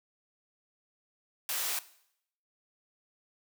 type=high-pass noise; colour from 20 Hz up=white; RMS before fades=-33 dBFS; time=1.49-1.79 s; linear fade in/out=2 ms; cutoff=610 Hz; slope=12 dB/octave; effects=noise-tail reverb RT60 0.7 s tail -17 dB re dry